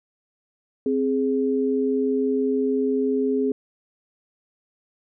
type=tone pair together; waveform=sine; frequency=262.6 / 416.7 Hz; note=C4 / G#4; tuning=+6 / +6 cents; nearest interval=minor sixth; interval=800 cents; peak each=-22 dBFS; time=0.86-3.52 s; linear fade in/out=2 ms; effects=none